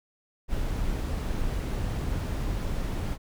brown noise, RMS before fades -29 dBFS, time 0.48-3.18 s, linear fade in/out 50 ms, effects none

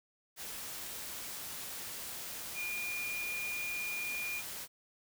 sine tone in noise, 2422 Hz, D#7, 47 cents flat, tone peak -36 dBFS, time 2.54-4.43 s, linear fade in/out 50 ms, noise white, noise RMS -43 dBFS, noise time 0.36-4.68 s, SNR +4 dB, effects none

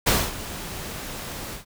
pink noise with ADSR envelope, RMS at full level -18 dBFS, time 0.06-1.65 s, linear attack 16 ms, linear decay 230 ms, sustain -16 dB, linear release 120 ms, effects none

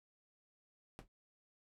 brown noise with exponential decay, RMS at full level -42 dBFS, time 0.99-1.08 s, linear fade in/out 0 ms, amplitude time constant 19 ms, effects low-pass 12000 Hz 12 dB/octave

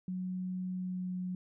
sine tone with pitch glide, 183.9 to 182.42 Hz, F#3 to F#3, -10 to -24 cents, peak -34 dBFS, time 0.08-1.35 s, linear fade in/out 2 ms, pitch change -14 cents, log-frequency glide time 0.72-1.14 s, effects none

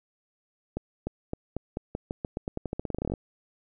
accelerating click train, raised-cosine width 2 ms, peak -17 dBFS, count 24, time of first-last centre 0.77-3.138 s, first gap 300 ms, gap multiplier 0.88, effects none

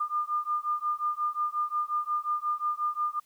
sine beating tone pair, 1204 / 1209.6 Hz, D6 / D#6, +43 / -49 cents, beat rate 5.6 Hz, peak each -30 / -30 dBFS, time 0-3.2 s, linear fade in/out 10 ms, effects white hiss -66 dBFS RMS until 3.25 s

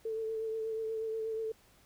sine tone with vibrato, 443.6 Hz, A4, 14 cents sharp, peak -33 dBFS, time 0.05-1.52 s, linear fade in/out 5 ms, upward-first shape triangle, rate 8.3 Hz, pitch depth 27 cents each way, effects pink hiss -64 dBFS RMS until 1.85 s

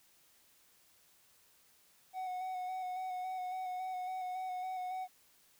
triangle tone with vibrato, 740 Hz, F#5, in tune, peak -35 dBFS, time 2.13-5.08 s, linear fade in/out 50 ms, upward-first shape square, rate 3.6 Hz, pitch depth 19 cents each way, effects white hiss -67 dBFS RMS until 5.59 s

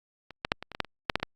clicks, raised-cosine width 0.3 ms, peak -27 / -12 / -6 / -21 / -24 / -21 / -8 / -26 / -7 / -7 / -25 / -11 dBFS, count 12, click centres 0.307 / 0.449 / 0.519 / 0.626 / 0.717 / 0.749 / 0.803 / 0.847 / 1.098 / 1.156 / 1.199 / 1.23 s, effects Opus 48 kbps

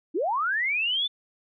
sine linear sweep, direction up, 271.4 to 3559 Hz, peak -23 dBFS, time 0.14-1.08 s, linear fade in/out 20 ms, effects none

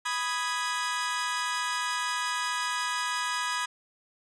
sawtooth chord, G# minor, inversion first, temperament equal, 987.8 / 1244.5 / 1661.2 Hz, B5 / D#6 / G#6, 0 / 0 / 0 cents, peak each -28 / -30 / -29 dBFS, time 0.05-3.66 s, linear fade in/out 10 ms, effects resampled to 22050 Hz

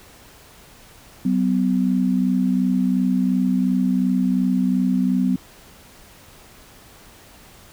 sine tone pair together, 188.8 / 251.6 Hz, F#3 / B3, +35 / +32 cents, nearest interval perfect fourth, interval 497 cents, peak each -19 dBFS, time 1.25-5.36 s, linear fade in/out 5 ms, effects pink hiss -47 dBFS RMS until 7.72 s

